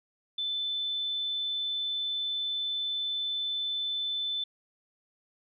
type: tone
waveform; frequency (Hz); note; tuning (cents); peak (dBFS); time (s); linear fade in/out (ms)
sine; 3520; A7; 0; -29; 0.38-4.44; 5
effects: none